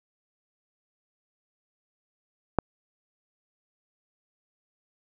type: click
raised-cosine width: 1 ms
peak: -6 dBFS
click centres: 2.587 s
effects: none